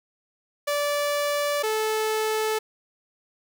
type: tone pair in turn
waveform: sawtooth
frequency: 581 / 435.3 Hz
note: D5 / A4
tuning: -19 / -19 cents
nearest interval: perfect fourth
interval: 500 cents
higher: first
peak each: -19 dBFS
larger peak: neither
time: 0.67-1.63 / 1.63-2.59 s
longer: neither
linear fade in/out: 10 ms
effects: 8-bit